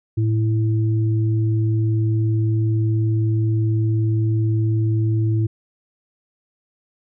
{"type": "tone pair together", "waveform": "sine", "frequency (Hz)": [110.66, 329.6], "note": ["A2", "E4"], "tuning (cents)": [10, 0], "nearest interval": "octave + perfect fifth", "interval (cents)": 1890, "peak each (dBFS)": [-16, -26], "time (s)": [0.17, 5.47], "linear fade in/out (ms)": 10, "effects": []}